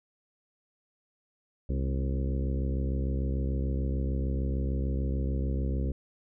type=harmonic tone with a mistuned harmonic; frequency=66.7 Hz; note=C2; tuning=34 cents sharp; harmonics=1 / 2 / 3 / 4 / 5 / 6 / 7 / 8; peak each=-28 / -34 / -38 / -40 / -42 / -44 / -45 / -46 dBFS; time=1.69-5.92 s; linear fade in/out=5 ms; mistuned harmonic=3; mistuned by=+62 cents; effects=none